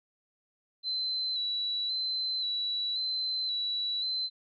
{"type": "tone with vibrato", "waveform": "sine", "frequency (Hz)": 4000, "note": "B7", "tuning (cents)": 21, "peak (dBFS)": -29, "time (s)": [0.83, 4.3], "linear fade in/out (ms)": 50, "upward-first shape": "square", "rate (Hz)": 0.94, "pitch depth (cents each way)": 30, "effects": []}